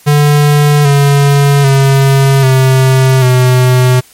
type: tone with pitch steps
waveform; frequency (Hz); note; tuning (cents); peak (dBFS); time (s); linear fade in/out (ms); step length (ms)
square; 146.83 / 141.5 / 136.37 / 131.42 / 126.65; D3 / C#3 / C#3 / C3 / B2; 0 / +36 / -28 / +8 / +44; -5; 0.06-4.01; 20; 790
effects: white hiss -41 dBFS RMS until 4.13 s + MP3 64 kbps